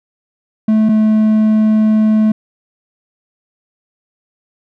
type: tone pair in turn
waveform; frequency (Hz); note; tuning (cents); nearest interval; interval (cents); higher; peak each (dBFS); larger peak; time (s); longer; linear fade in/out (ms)
triangle; 217.3 / 216.4; A3 / A3; -21 / -29; unison; 8; first; -6; neither; 0.68-0.89 / 0.89-2.32; second; 5
effects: none